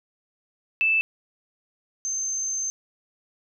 sine tone pair in turn, 2637 / 6272 Hz, E7 / G8, 0 / 0 cents, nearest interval octave + minor third, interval 1500 cents, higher second, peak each -18 / -25 dBFS, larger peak first, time 0.81-1.01 / 2.05-2.7 s, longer second, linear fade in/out 0 ms, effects none

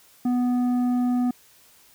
sine tone with tanh clipping, 246.9 Hz, B3, in tune, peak -21 dBFS, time 0.25-1.31 s, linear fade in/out 5 ms, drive 8 dB, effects white hiss -55 dBFS RMS until 1.94 s

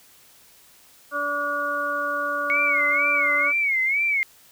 harmonic tone, 289 Hz, D4, 28 cents flat, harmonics 1 / 2 / 4 / 5, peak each -38 / -30 / -27 / -26 dBFS, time 1.11-3.53 s, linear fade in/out 50 ms
sine tone with vibrato, 2200 Hz, C#7, 14 cents flat, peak -19 dBFS, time 2.5-4.23 s, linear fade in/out 0 ms, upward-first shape sine, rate 2.1 Hz, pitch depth 120 cents each way
effects white hiss -53 dBFS RMS until 4.51 s

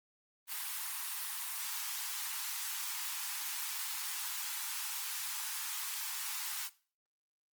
white high-pass noise, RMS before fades -39 dBFS, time 0.47-6.7 s, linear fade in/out 50 ms, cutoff 800 Hz, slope 96 dB/octave, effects noise-tail reverb RT60 0.4 s tail -19 dB re dry + Opus 24 kbps

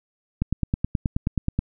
click train, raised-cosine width 5 ms, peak -9 dBFS, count 12, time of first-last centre 0.42-1.59 s, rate 9.4 Hz, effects none

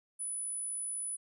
sine tone, 9956 Hz, D#9, in tune, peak -35 dBFS, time 0.19-1.17 s, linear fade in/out 20 ms, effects none

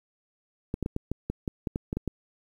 clicks, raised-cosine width 3 ms, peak -16 dBFS, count 12, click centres 0.741 / 0.827 / 0.861 / 0.964 / 1.116 / 1.3 / 1.478 / 1.672 / 1.759 / 1.929 / 1.97 / 2.077 s, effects 9-bit

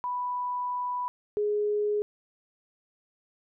sine tone pair in turn, 987.8 / 417 Hz, B5 / G#4, 0 / +7 cents, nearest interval octave + minor third, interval 1493 cents, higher first, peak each -28 / -24 dBFS, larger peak second, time 0.04-1.08 / 1.37-2.02 s, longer first, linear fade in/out 0 ms, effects none

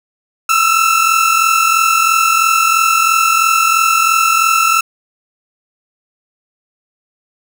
30% pulse tone pair together, 1307 / 1350 Hz, E6 / E6, -15 / +41 cents, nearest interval minor second, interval 56 cents, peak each -10 dBFS, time 0.49-4.81 s, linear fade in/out 5 ms, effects none

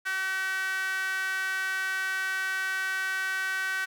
sawtooth tone with high-pass filter, 380 Hz, F#4, 46 cents sharp, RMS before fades -30 dBFS, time 0.05-3.86 s, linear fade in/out 20 ms, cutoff 1600 Hz, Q 7.1, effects none

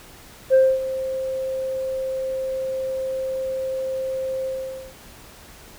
sine tone with ADSR envelope, 526 Hz, C5, 9 cents sharp, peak -8 dBFS, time 0.5-4.95 s, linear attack 40 ms, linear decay 250 ms, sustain -15 dB, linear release 490 ms, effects tanh soft clip ceiling -9 dBFS + pink hiss -45 dBFS RMS until 5.78 s

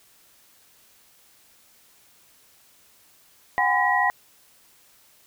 sine tone cluster, 735 / 808 / 1014 / 1913 Hz, F#5 / G#5 / B5 / A#6, -12 / -48 / +45 / +44 cents, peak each -25 / -24 / -25 / -22 dBFS, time 3.58-4.1 s, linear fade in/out 0 ms, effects white hiss -57 dBFS RMS until 5.26 s

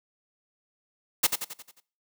white noise with echo, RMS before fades -20 dBFS, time 1.23-1.27 s, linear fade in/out 10 ms, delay 89 ms, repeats 6, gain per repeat -6 dB, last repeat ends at 1.804 s, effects noise-tail reverb RT60 0.4 s tail -20 dB re dry + high-pass 200 Hz 12 dB/octave

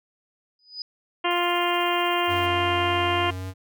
sine tone with exponential growth, 4978 Hz, D#8, in tune, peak -27 dBFS, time 0.59-0.82 s, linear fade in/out 2 ms, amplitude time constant 50 ms
harmonic tone, 350 Hz, F4, 4 cents sharp, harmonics 1 / 2 / 3 / 4 / 5 / 6 / 7 / 8 / 9, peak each -27 / -27 / -26 / -33 / -34 / -32 / -35 / -30 / -34 dBFS, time 1.24-3.31 s, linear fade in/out 10 ms
violet noise with tremolo, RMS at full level -45 dBFS, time 1.3-2.47 s, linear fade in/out 10 ms, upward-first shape sine, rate 16 Hz, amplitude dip 45%
square tone with vibrato, 93.2 Hz, F#2, 13 cents sharp, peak -31 dBFS, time 2.27-3.54 s, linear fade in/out 50 ms, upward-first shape triangle, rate 3.5 Hz, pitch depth 17 cents each way
effects none

